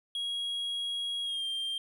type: tone with pitch glide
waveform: triangle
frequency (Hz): 3300 to 3180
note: G#7 to G7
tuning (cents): -12 to +24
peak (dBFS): -30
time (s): 0.15-1.78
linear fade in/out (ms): 2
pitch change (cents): -64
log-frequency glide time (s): 1.24-1.45
effects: none